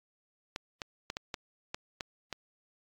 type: clicks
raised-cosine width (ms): 0.2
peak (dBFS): -18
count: 8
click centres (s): 0.561 / 0.818 / 1.101 / 1.169 / 1.342 / 1.745 / 2.008 / 2.327
effects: AAC 64 kbps